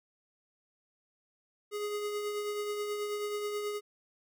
square tone with tremolo, 415.5 Hz, G#4, 1 cent sharp, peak -32 dBFS, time 1.71-3.81 s, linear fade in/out 50 ms, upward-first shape triangle, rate 9.3 Hz, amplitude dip 40%, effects none

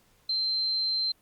sine tone, 4122 Hz, C8, 27 cents flat, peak -25 dBFS, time 0.29-1.12 s, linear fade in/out 5 ms, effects pink hiss -64 dBFS RMS until 1.21 s + Opus 48 kbps

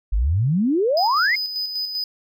sine exponential sweep, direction up, 45 to 2217 Hz, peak -16 dBFS, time 0.12-1.36 s, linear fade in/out 10 ms
triangle tone with tremolo, 4996 Hz, D#8, 6 cents sharp, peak -21 dBFS, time 0.97-2.04 s, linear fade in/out 2 ms, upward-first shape square, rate 5.1 Hz, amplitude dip 45%
effects none

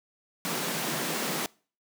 pink high-pass noise, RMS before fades -31 dBFS, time 0.45-1.46 s, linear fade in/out 0 ms, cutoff 140 Hz, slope 96 dB/octave, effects noise-tail reverb RT60 0.4 s tail -24 dB re dry

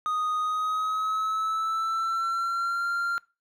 triangle tone with pitch glide, 1243 to 1387.2 Hz, D#6 to F6, -2 to -12 cents, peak -23 dBFS, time 0.06-3.18 s, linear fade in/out 0 ms, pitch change +190 cents, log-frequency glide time 0.39-2.87 s, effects noise-tail reverb RT60 0.3 s tail -23 dB re dry

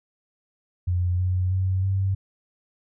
sine tone with pitch steps, 89.2 / 91.55 / 93.96 / 96.43 Hz, F2 / F#2 / F#2 / G2, +37 / -18 / +27 / -28 cents, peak -20 dBFS, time 0.87-2.15 s, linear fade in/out 10 ms, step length 320 ms, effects none

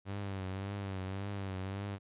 sawtooth tone with vibrato, 97.3 Hz, G2, 12 cents flat, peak -33 dBFS, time 0.05-1.99 s, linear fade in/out 50 ms, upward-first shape triangle, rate 1.8 Hz, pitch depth 77 cents each way, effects resampled to 8000 Hz

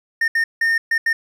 triangle tone bursts at uneven times, 1826 Hz, A#6, 36 cents flat, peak -13 dBFS, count 5, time 0.21-0.28 / 0.35-0.44 / 0.61-0.78 / 0.91-0.98 / 1.06-1.13 s, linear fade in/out 5 ms, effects none

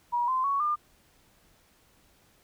sine tone with pitch steps, 960 / 1034.9 / 1115.6 / 1202.6 Hz, B5 / C6 / C#6 / D6, -49 / -19 / +11 / +41 cents, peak -24 dBFS, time 0.12-0.76 s, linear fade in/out 20 ms, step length 160 ms, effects pink hiss -63 dBFS RMS until 2.43 s

